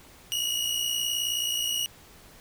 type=tone pair together; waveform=sawtooth; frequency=2864 / 2923 Hz; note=F7 / F#7; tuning=+43 / -22 cents; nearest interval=unison; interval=35 cents; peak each=-26 dBFS; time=0.32-1.86 s; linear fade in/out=0 ms; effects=pink hiss -52 dBFS RMS until 2.4 s